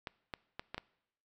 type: clicks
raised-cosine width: 0.3 ms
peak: -23 dBFS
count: 5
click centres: 0.072 / 0.338 / 0.595 / 0.745 / 0.78 s
effects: noise-tail reverb RT60 0.8 s tail -22 dB re dry